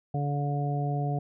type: harmonic tone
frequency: 143.7 Hz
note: D3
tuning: 37 cents flat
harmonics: 1 / 2 / 3 / 4 / 5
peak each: -27 / -38 / -38 / -42 / -34 dBFS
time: 0.14-1.19 s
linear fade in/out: 5 ms
effects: none